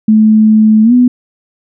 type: tone with pitch glide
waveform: sine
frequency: 216.7 to 247.5 Hz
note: A3 to B3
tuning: -26 to +4 cents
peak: -3 dBFS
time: 0.08-1.08 s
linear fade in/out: 5 ms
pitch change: +230 cents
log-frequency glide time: 0.83-0.93 s
effects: none